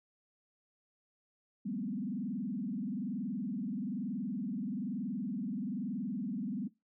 sine tone with frequency modulation, 221.5 Hz, A3, 12 cents sharp, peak -34 dBFS, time 1.65-6.68 s, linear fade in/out 10 ms, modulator 21.1 Hz, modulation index 2, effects noise-tail reverb RT60 0.2 s tail -18 dB re dry

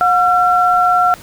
sine tone pair together, 722 / 1358.2 Hz, F#5 / F6, -43 / -49 cents, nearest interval major seventh, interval 1094 cents, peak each -12 dBFS, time 0.01-1.14 s, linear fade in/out 0 ms, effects pink hiss -38 dBFS RMS until 1.22 s

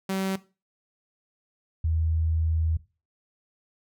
sawtooth / sine tone pair in turn, 191.6 / 80.56 Hz, G3 / E2, -39 / -39 cents, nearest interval octave + minor third, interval 1500 cents, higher first, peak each -22 dBFS, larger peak neither, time 0.09-0.36 / 1.84-2.77 s, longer second, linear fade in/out 5 ms, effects noise-tail reverb RT60 0.3 s tail -17 dB re dry

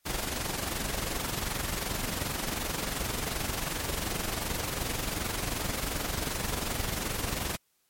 pink noise with amplitude modulation, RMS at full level -30 dBFS, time 0.05-7.57 s, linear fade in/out 20 ms, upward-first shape sine, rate 22.7 Hz, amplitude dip 55%, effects white hiss -72 dBFS RMS until 7.89 s + MP3 64 kbps

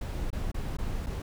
brown noise with dropouts, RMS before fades -32 dBFS, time 0.01-1.22 s, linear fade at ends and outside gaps 5 ms, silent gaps 0.304-0.328 / 0.517-0.543 / 0.769-0.785 / 1.063-1.067 s, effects none

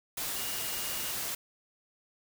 sine tone in noise, 2852 Hz, F7, 36 cents sharp, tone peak -44 dBFS, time 0.36-1.12 s, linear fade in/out 5 ms, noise white, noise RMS -35 dBFS, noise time 0.17-1.35 s, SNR -12 dB, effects none

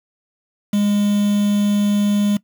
triangle tone with quantisation, 205.2 Hz, G#3, 21 cents flat, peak -12 dBFS, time 0.73-2.37 s, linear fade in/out 5 ms, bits 5, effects noise-tail reverb RT60 0.1 s tail -20 dB re dry

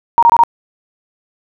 sine tone bursts, 936 Hz, A#5, 7 cents sharp, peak -4 dBFS, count 4, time 0.18-0.436 s, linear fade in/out 0 ms, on 46 ms, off 24 ms, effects none

